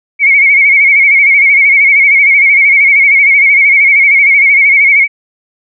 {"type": "tone with vibrato", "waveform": "sine", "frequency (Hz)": 2217, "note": "C#7", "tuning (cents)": 0, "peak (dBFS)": -3, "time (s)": [0.19, 5.08], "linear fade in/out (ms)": 50, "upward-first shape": "sine", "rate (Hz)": 13, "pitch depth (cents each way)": 68, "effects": []}